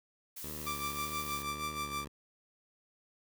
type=noise; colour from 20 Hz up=blue; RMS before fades=-44 dBFS; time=0.36-1.43 s; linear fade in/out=10 ms
type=tone with vibrato; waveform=10% pulse; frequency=73.7 Hz; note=D2; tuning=7 cents sharp; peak=-35 dBFS; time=0.43-2.08 s; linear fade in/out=10 ms; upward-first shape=sine; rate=1.8 Hz; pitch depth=65 cents each way
type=tone with tremolo; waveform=sawtooth; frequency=1174.7 Hz; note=D6; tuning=in tune; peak=-30 dBFS; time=0.66-2.05 s; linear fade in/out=10 ms; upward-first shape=sine; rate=6.3 Hz; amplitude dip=65%
effects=none